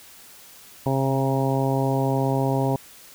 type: harmonic tone with a mistuned harmonic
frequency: 134.8 Hz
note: C#3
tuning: 48 cents flat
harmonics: 1 / 2 / 3 / 4 / 5 / 6 / 7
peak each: -23 / -26 / -28 / -29 / -30 / -31 / -31 dBFS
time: 0.86-2.76 s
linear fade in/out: 2 ms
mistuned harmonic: 1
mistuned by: -17 cents
effects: white hiss -47 dBFS RMS until 3.14 s